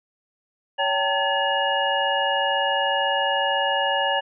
sine tone cluster, 562 / 780 / 900 / 1708 / 2866 Hz, C#5 / G5 / A5 / G#6 / F7, +24 / -9 / +39 / +48 / +44 cents, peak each -26 dBFS, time 0.78-4.21 s, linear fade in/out 20 ms, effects none

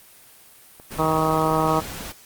clicks, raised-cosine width 1 ms, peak -28 dBFS, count 4, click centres 0.799 / 0.955 / 1.045 / 1.091 s
pink noise, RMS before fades -34 dBFS, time 0.9-2.13 s, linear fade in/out 20 ms
harmonic tone, 158.1 Hz, D#3, 28 cents sharp, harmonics 1 / 2 / 3 / 4 / 5 / 6 / 7 / 8, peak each -26 / -26 / -26 / -26 / -26 / -26 / -26 / -26 dBFS, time 0.98-1.81 s, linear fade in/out 20 ms
effects white hiss -49 dBFS RMS until 2.25 s + Opus 32 kbps

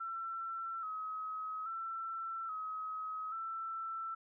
sine tone with pitch steps, 1344 / 1275 / 1339 / 1273 / 1333 Hz, E6 / D#6 / E6 / D#6 / E6, +33 / +42 / +27 / +39 / +19 cents, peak -38 dBFS, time 0-4.15 s, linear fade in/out 10 ms, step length 830 ms, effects none

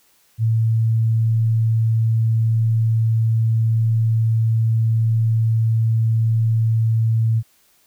sine tone, 112.6 Hz, A2, 40 cents sharp, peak -14 dBFS, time 0.38-7.43 s, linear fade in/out 50 ms, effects white hiss -58 dBFS RMS until 7.86 s

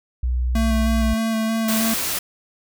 sine tone with pitch glide, 61.74 to 60.5 Hz, B1 to B1, 0 to -35 cents, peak -18 dBFS, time 0.23-1.14 s, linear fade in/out 5 ms, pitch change -35 cents, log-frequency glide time 0.67-1.02 s
square tone with vibrato, 222.9 Hz, A3, 23 cents sharp, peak -20 dBFS, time 0.55-1.94 s, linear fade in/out 5 ms, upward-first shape square, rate 3.2 Hz, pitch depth 13 cents each way
white noise, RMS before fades -24 dBFS, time 1.68-2.19 s, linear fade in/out 5 ms
effects none

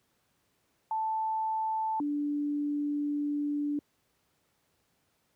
sine tone pair in turn, 880 / 291.7 Hz, A5 / D4, 0 / -12 cents, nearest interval octave + perfect fifth, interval 1912 cents, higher first, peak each -28 dBFS, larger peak neither, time 0.91-2 / 2-3.79 s, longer second, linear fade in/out 2 ms, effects pink hiss -73 dBFS RMS until 5.35 s + high-pass 80 Hz 12 dB/octave

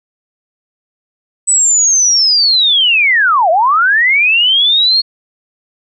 sine linear two-way sweep, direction down then up, 8050 to 622.3 to 4351 Hz, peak -7 dBFS, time 1.47-5.02 s, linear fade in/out 20 ms, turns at 3.5 s, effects none

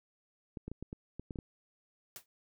clicks, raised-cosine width 3 ms, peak -28 dBFS, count 9, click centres 0.572 / 0.68 / 0.716 / 0.826 / 0.929 / 1.196 / 1.308 / 1.358 / 1.388 s
white noise with exponential decay, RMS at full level -42 dBFS, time 2.16-2.26 s, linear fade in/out 1 ms, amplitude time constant 20 ms
effects none

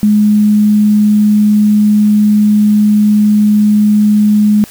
sine tone, 209.9 Hz, G#3, 19 cents sharp, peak -5 dBFS, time 0.03-4.64 s, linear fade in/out 0 ms, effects white hiss -35 dBFS RMS until 4.7 s

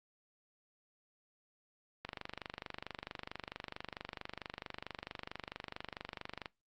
click train, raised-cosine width 0.3 ms, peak -25 dBFS, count 109, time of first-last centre 2.05-6.458 s, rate 24.5 Hz, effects noise-tail reverb RT60 0.2 s tail -21 dB re dry + Opus 48 kbps

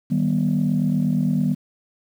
sine chord, Eb augmented, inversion none, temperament just, 155.56 / 194.45 / 243.1 Hz, Eb3 / G3 / B3, 0 / -14 / -27 cents, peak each -21 dBFS, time 0.1-1.55 s, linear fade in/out 20 ms, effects tanh soft clip ceiling -11 dBFS + 8-bit

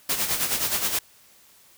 white noise with tremolo, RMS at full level -23 dBFS, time 0.09-0.99 s, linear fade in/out 5 ms, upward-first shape sine, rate 9.5 Hz, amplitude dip 60%, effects white hiss -55 dBFS RMS until 1.77 s

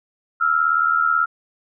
sine tone pair together, 1318.5 / 1396.9 Hz, E6 / F6, 0 / 0 cents, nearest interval minor second, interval 100 cents, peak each -18 dBFS, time 0.4-1.26 s, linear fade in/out 20 ms, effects none

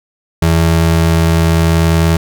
square ring-modulated tone, 124.7 Hz, B2, 17 cents sharp, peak -6 dBFS, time 0.42-2.17 s, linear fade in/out 5 ms, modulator 40.2 Hz, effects none

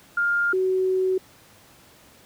sine tone pair in turn, 1406 / 374.6 Hz, F6 / F#4, +11 / +21 cents, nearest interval octave + major seventh, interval 2290 cents, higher first, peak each -19 / -19 dBFS, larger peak neither, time 0.17-0.53 / 0.53-1.18 s, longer second, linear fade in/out 5 ms, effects pink hiss -52 dBFS RMS until 2.25 s + high-pass 80 Hz 12 dB/octave

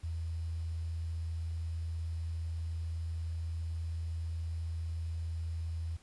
sine tone with quantisation, 82.41 Hz, E2, in tune, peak -34 dBFS, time 0.03-5.97 s, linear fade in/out 10 ms, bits 10, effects pink hiss -63 dBFS RMS until 6.02 s + resampled to 24000 Hz

